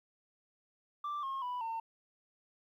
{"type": "tone with pitch steps", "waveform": "sine", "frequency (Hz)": [1174.7, 1077.2, 987.8, 905.8], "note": ["D6", "C#6", "B5", "A#5"], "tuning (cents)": [0, -50, 0, -50], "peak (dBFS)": -33, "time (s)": [1.04, 1.8], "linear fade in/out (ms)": 5, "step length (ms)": 190, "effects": ["tanh soft clip ceiling -34 dBFS", "12-bit"]}